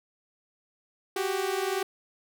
sawtooth tone pair together, 373.6 / 394.7 Hz, F#4 / G4, +17 / +12 cents, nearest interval minor second, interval 95 cents, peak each -26 dBFS, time 1.16-1.83 s, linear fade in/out 5 ms, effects none

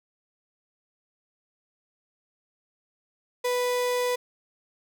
35% pulse tone, 493.9 Hz, B4, in tune, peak -22 dBFS, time 3.44-4.16 s, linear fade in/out 10 ms, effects none

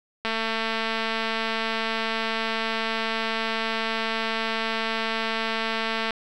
click train, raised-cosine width 0.3 ms, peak -11 dBFS, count 1313, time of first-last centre 0.25-6.107 s, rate 224 Hz, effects none

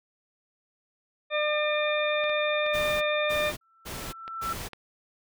harmonic tone, 601 Hz, D5, 40 cents sharp, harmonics 1 / 2 / 3 / 4 / 6, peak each -26 / -33 / -33 / -31 / -34 dBFS, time 1.3-3.53 s, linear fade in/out 50 ms
clicks, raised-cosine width 0.3 ms, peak -25 dBFS, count 9, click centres 2.24 / 2.296 / 2.664 / 2.883 / 3.011 / 4.069 / 4.279 / 4.616 / 4.733 s
pink noise bursts, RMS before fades -37 dBFS, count 4, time 2.73-4.69 s, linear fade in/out 20 ms, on 280 ms, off 280 ms
sine tone with exponential growth, 1335 Hz, E6, 22 cents sharp, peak -26 dBFS, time 3.61-4.53 s, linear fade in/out 5 ms, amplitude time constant 200 ms
effects none

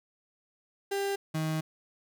35% pulse tone pair in turn, 396.9 / 157.51 Hz, G4 / D#3, +22 / +22 cents, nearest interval octave + major third, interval 1600 cents, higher first, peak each -27 dBFS, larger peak neither, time 0.91-1.16 / 1.34-1.61 s, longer second, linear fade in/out 10 ms, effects none

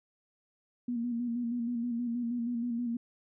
sine tone with vibrato, 238 Hz, A#3, 36 cents sharp, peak -30 dBFS, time 0.88-2.97 s, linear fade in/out 5 ms, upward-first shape square, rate 6.3 Hz, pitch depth 39 cents each way, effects none

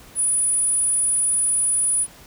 sine tone, 9880 Hz, D#9, 13 cents flat, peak -17 dBFS, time 0.15-2.07 s, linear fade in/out 50 ms, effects pink hiss -46 dBFS RMS until 2.26 s

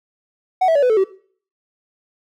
triangle tone with pitch steps, 745 / 652.3 / 571.2 / 500.1 / 437.9 / 383.4 Hz, F#5 / E5 / D5 / B4 / A4 / G4, +12 / -18 / -48 / +22 / -8 / -38 cents, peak -9 dBFS, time 0.61-1.042 s, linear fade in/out 10 ms, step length 72 ms, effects noise-tail reverb RT60 0.5 s tail -21 dB re dry + tanh soft clip ceiling -6 dBFS

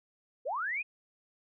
sine linear sweep, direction up, 440 to 2560 Hz, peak -31 dBFS, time 0.45-0.83 s, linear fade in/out 20 ms, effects none

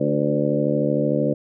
harmonic tone with a mistuned harmonic, 73.2 Hz, D2, 5 cents flat, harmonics 2 / 3 / 4 / 5 / 6 / 7 / 8, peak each -25 / -25 / -24 / -29 / -30 / -24 / -26 dBFS, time 0-1.34 s, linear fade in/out 10 ms, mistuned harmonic 5, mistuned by -21 cents, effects none

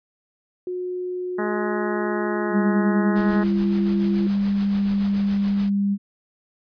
sine tone with pitch glide, 362.5 to 340.2 Hz, F#4 to F4, -35 to -45 cents, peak -25 dBFS, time 0.67-4.27 s, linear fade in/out 2 ms, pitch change -110 cents, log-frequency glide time 1.55-3.33 s
harmonic tone, 210 Hz, G#3, 19 cents sharp, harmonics 1 / 2 / 3 / 4 / 5 / 6 / 7 / 8 / 9, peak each -27 / -30 / -32 / -33 / -34 / -35 / -35 / -36 / -37 dBFS, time 1.38-3.44 s, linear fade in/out 10 ms
sine tone, 200 Hz, G3, 35 cents sharp, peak -18 dBFS, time 2.5-5.98 s, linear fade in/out 50 ms
pink noise with tremolo, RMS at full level -37 dBFS, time 3.15-5.7 s, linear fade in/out 20 ms, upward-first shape sine, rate 7 Hz, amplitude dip 50%
effects resampled to 11025 Hz

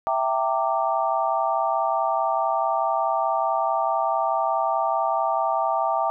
sine chord, E half-diminished seventh, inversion none, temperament equal with one note detuned, 659.3 / 784 / 915.3 / 1174.7 Hz, E5 / G5 / Bb5 / D6, 0 / 0 / -32 / 0 cents, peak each -25 / -25 / -26 / -27 dBFS, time 0.07-6.1 s, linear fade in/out 0 ms, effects none

